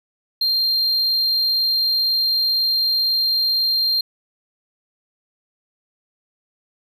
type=tone; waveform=triangle; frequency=4186 Hz; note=C8; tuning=in tune; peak=-15 dBFS; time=0.41-4.01 s; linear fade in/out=5 ms; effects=none